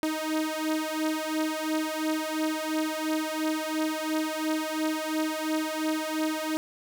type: beating tone pair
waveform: sawtooth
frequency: 311.1 / 314 Hz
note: D#4 / D#4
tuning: 0 / +16 cents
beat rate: 2.9 Hz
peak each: -26 dBFS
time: 0.03-6.57 s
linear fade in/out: 0 ms
effects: none